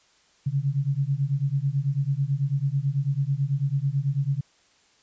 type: beating tone pair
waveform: sine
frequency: 134.5 / 143.6 Hz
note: C3 / D3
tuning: +48 / -39 cents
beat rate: 9.1 Hz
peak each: -25 dBFS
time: 0.46-4.41 s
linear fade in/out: 10 ms
effects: white hiss -61 dBFS RMS until 5.02 s + resampled to 16000 Hz